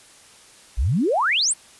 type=exponential sweep; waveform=sine; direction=up; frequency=48.05 to 9700 Hz; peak=-17 dBFS; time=0.77-1.54 s; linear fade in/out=20 ms; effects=white hiss -49 dBFS RMS until 1.79 s + resampled to 24000 Hz